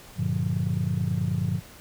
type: chord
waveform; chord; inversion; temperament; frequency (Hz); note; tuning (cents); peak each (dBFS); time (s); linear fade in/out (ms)
sine; G minor seventh; none; just; 98 / 117.6 / 147 / 176.4; G2 / Bb2 / D3 / F3; 0 / +16 / +2 / +18; -28; 0.16-1.61; 50
effects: tanh soft clip ceiling -16 dBFS + pink hiss -48 dBFS RMS until 1.8 s